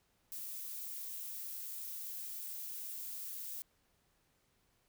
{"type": "noise", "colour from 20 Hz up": "violet", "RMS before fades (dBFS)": -44, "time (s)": [0.32, 3.62], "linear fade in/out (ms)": 0, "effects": ["pink hiss -75 dBFS RMS until 4.88 s"]}